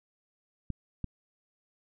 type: clicks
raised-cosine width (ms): 5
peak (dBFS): -21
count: 2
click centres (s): 0.703 / 1.043
effects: none